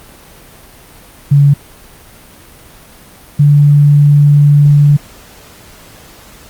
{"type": "tone pair in turn", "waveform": "sine", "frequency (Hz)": [142.3, 145.29], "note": ["C#3", "D3"], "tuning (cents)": [46, -18], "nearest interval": "unison", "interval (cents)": 36, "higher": "second", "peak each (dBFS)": -3, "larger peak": "neither", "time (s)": [[1.31, 1.54], [3.39, 4.97]], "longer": "second", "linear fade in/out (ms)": 10, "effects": ["pink hiss -38 dBFS RMS until 6.49 s", "Opus 32 kbps"]}